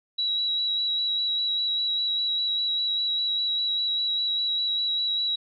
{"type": "tone with vibrato", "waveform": "sine", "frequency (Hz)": 3894, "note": "B7", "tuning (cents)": -25, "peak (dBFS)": -23, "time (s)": [0.18, 5.36], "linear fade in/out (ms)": 10, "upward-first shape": "square", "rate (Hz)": 5, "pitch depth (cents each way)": 12, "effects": []}